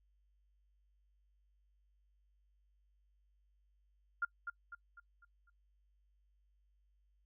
sine tone with echo, 1400 Hz, F6, 4 cents sharp, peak -31 dBFS, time 4.22-4.25 s, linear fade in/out 5 ms, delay 250 ms, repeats 5, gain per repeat -7 dB, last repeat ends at 5.5 s, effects noise-tail reverb RT60 0.1 s tail -25 dB re dry + added 50 Hz sine -70 dBFS peak until 7.25 s

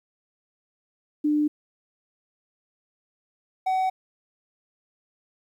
sine / triangle tone pair in turn, 298.8 / 752.9 Hz, D4 / F#5, +30 / +30 cents, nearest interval octave + major third, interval 1600 cents, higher second, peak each -19 dBFS, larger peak neither, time 1.24-1.48 / 3.66-3.9 s, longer neither, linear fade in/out 10 ms, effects 10-bit

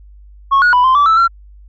sine tone with pitch steps, 1097 / 1453 / 990 / 1040 / 1156 / 1317 / 1363 Hz, C#6 / F#6 / B5 / C6 / D6 / E6 / F6, -18 / -32 / +4 / -11 / -28 / -2 / -43 cents, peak -5 dBFS, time 0.51-1.28 s, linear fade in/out 20 ms, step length 110 ms, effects tanh soft clip ceiling -6 dBFS + added 50 Hz sine -37 dBFS peak until 1.68 s

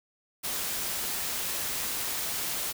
white noise, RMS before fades -32 dBFS, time 0.43-2.73 s, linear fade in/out 20 ms, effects none

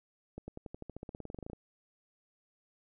accelerating click train, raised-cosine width 2 ms, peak -29 dBFS, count 20, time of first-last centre 0.38-1.532 s, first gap 100 ms, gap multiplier 0.94, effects none

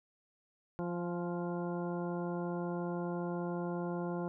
harmonic tone with a mistuned harmonic, 174.61 Hz, F3, in tune, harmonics 1 / 2 / 3 / 4 / 5 / 6 / 8, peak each -37 / -39 / -43 / -46 / -47 / -49 / -52 dBFS, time 0.79-4.28 s, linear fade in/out 0 ms, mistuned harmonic 5, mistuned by -23 cents, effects none

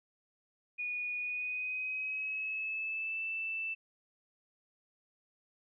sine tone with pitch glide, 2459 to 2651 Hz, D#7 to E7, -21 to +9 cents, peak -34 dBFS, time 0.78-3.75 s, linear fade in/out 20 ms, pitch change +130 cents, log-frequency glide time 1.18-3.22 s, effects none

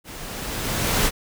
pink noise with level ramp, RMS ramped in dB -38 to -18 dBFS, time 0.04-1.11 s, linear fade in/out 50 ms, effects none

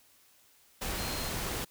sine tone in noise, 4200 Hz, C8, 6 cents sharp, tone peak -42 dBFS, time 0.98-1.3 s, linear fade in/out 10 ms, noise pink, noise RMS -35 dBFS, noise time 0.81-1.65 s, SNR -10 dB, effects white hiss -63 dBFS RMS until 1.7 s

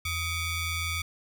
sawtooth ring-modulated tone, 1174 Hz, D6, 1 cent flat, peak -22 dBFS, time 0.05-1.02 s, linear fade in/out 5 ms, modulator 1090 Hz, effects none

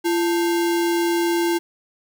sine tone with sample-and-hold, 341 Hz, F4, 41 cents flat, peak -17 dBFS, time 0.04-1.59 s, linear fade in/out 20 ms, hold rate 1225 Hz, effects none

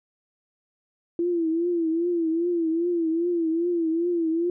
sine tone with vibrato, 336.1 Hz, E4, 34 cents sharp, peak -21 dBFS, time 1.19-4.5 s, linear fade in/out 2 ms, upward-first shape triangle, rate 2.5 Hz, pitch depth 100 cents each way, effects none

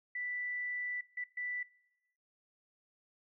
sine tone bursts at uneven times, 1975.5 Hz, B6, in tune, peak -36 dBFS, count 3, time 0.15-1.01 / 1.17-1.24 / 1.37-1.63 s, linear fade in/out 5 ms, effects noise-tail reverb RT60 1.0 s tail -21 dB re dry

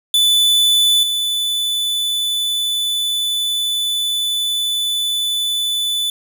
45% pulse tone with level steps, 3489 Hz, A7, 15 cents flat, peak -11 / -17 dBFS, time 0.14-6.1 s, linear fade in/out 2 ms, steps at 1.03 s, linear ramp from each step 2 ms, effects none

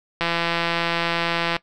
click train, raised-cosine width 0.3 ms, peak -6 dBFS, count 230, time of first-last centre 0.21-1.565 s, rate 169 Hz, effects noise-tail reverb RT60 0.1 s tail -19 dB re dry

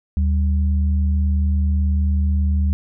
sine tone pair together, 75.3 / 193.62 Hz, D2 / G3, +44 / -21 cents, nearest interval octave + major third, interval 1635 cents, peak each -15 / -26 dBFS, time 0.17-2.73 s, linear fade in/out 0 ms, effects none

